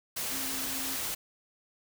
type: tone in noise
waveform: sine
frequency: 266.2 Hz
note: C4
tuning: 30 cents sharp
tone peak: -42 dBFS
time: 0.31-0.96 s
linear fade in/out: 10 ms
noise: white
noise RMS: -34 dBFS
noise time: 0.16-1.15 s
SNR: -11 dB
effects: none